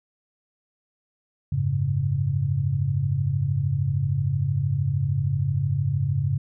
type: chord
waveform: sine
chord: F# suspended second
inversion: none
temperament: equal with one note detuned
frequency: 92.5 / 105.58 / 138.59 Hz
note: F#2 / G#2 / C#3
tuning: 0 / +29 / 0 cents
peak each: -28 / -26 / -23 dBFS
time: 1.52-6.38 s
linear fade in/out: 5 ms
effects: none